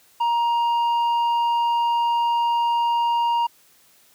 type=tone with tanh clipping; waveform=sine; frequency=940 Hz; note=A#5; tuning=14 cents sharp; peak=-19 dBFS; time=0.2-3.47 s; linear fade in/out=10 ms; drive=6 dB; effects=white hiss -56 dBFS RMS until 4.14 s + high-pass 60 Hz 12 dB/octave